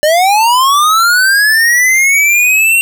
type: linear sweep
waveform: square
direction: up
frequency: 587.3 to 2755 Hz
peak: -7 dBFS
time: 0.03-2.81 s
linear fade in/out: 0 ms
effects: none